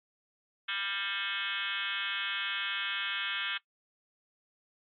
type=tone with frequency modulation; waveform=sine; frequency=2380 Hz; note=D7; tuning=22 cents sharp; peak=-31 dBFS; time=0.68-3.58 s; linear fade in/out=10 ms; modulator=199 Hz; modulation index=5.4; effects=noise-tail reverb RT60 0.1 s tail -21 dB re dry + AAC 48 kbps